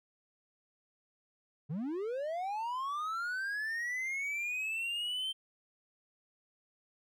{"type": "linear sweep", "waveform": "triangle", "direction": "up", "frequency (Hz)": [132.9, 3136], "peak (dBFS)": -32, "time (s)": [1.69, 5.33], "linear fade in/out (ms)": 20, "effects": []}